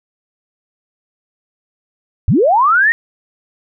sine linear sweep, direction up, 62.6 to 1891 Hz, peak -8 dBFS, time 2.28-2.92 s, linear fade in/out 0 ms, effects none

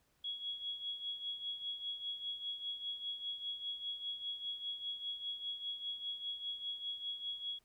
sine tone with tremolo, 3335 Hz, G#7, 7 cents sharp, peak -36 dBFS, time 0.24-7.59 s, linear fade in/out 5 ms, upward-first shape triangle, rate 5 Hz, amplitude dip 75%, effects pink hiss -75 dBFS RMS until 7.64 s

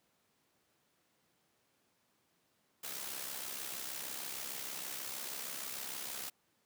white noise with amplitude modulation, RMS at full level -40 dBFS, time 2.83-6.3 s, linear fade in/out 10 ms, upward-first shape sine, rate 66.4 Hz, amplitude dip 55%, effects pink hiss -75 dBFS RMS until 6.65 s + high-pass 150 Hz 12 dB/octave

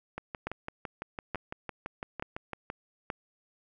two click trains, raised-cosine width 0.5 ms, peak -21 / -18 dBFS, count 16 / 4, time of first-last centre 0.18-2.701 / 0.47-3.102 s, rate 5.95 / 1.14 Hz, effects none

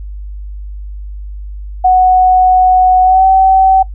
sine tone with pitch glide, 740 to 763.4 Hz, F#5 to G5, 0 to -46 cents, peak -4 dBFS, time 1.84-3.83 s, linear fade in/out 10 ms, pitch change +54 cents, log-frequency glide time 3.03-3.25 s, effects noise-tail reverb RT60 0.1 s tail -20 dB re dry + added 50 Hz sine -22 dBFS peak until 3.94 s

